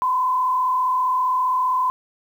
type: tone with frequency modulation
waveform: sine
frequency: 1017 Hz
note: C6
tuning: 50 cents flat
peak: -17 dBFS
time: 0.02-1.9 s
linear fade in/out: 0 ms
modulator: 35.2 Hz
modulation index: 0.69
effects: 8-bit